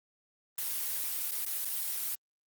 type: noise with dropouts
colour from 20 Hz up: blue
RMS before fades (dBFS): -34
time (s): 0.58-2.15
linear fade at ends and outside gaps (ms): 2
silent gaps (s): 1.31-1.317 / 1.451-1.462 / 1.649-1.653
effects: Opus 32 kbps